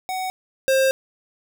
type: tone pair in turn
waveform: square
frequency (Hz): 748 / 531.4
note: F#5 / C5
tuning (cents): +19 / +27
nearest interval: tritone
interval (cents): 592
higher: first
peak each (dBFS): -25 / -16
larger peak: second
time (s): 0.09-0.3 / 0.68-0.91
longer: second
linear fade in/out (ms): 0
effects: none